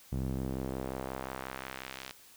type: tone with band-pass filter sweep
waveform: sawtooth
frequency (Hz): 65.6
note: C2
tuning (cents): +5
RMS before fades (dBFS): -38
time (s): 0.12-2.11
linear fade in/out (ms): 0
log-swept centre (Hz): 150 to 3700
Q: 0.85
effects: white hiss -57 dBFS RMS until 2.36 s